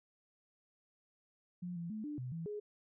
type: tone with pitch steps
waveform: sine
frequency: 177.7 / 170 / 215.8 / 296.5 / 126.3 / 164.9 / 417.4 Hz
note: F3 / F3 / A3 / D4 / B2 / E3 / G#4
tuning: +30 / -46 / -33 / +17 / +39 / +1 / +9 cents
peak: -39 dBFS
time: 1.62-2.6 s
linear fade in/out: 10 ms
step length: 140 ms
effects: none